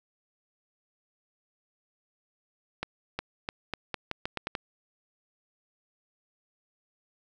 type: accelerating click train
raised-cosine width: 0.3 ms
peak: -15 dBFS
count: 10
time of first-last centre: 2.83-4.552 s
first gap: 360 ms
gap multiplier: 0.83
effects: none